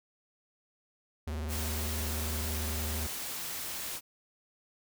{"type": "tone with vibrato", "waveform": "square", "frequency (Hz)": 77, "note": "D#2", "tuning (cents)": -17, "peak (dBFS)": -34, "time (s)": [1.27, 3.07], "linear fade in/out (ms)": 5, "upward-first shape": "sine", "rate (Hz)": 20, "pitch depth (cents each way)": 130}
{"type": "noise", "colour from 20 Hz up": "white", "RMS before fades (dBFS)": -38, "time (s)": [1.48, 4.01], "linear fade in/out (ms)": 50}
{"effects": []}